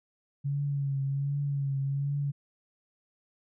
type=tone with vibrato; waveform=sine; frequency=139.8 Hz; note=C#3; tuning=15 cents sharp; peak=-27 dBFS; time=0.44-2.32 s; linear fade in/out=20 ms; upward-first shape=triangle; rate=1.3 Hz; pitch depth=45 cents each way; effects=none